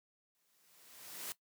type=noise with exponential growth; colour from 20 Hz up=white; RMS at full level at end=-41 dBFS; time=0.35-1.32 s; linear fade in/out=0 ms; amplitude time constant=210 ms; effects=noise-tail reverb RT60 0.1 s tail -17 dB re dry + high-pass 150 Hz 12 dB/octave